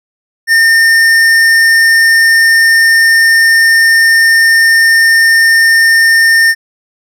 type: tone with tanh clipping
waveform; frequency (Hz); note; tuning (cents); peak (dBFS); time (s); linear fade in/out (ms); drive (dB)
triangle; 1815; A#6; -47; -6; 0.47-6.55; 50; 18
effects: none